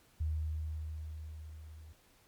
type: tone with level ramp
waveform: sine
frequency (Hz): 77.78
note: D#2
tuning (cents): 0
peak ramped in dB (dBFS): -30 to -49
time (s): 0.2-1.93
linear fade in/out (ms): 10
effects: pink hiss -66 dBFS RMS until 2.27 s + MP3 96 kbps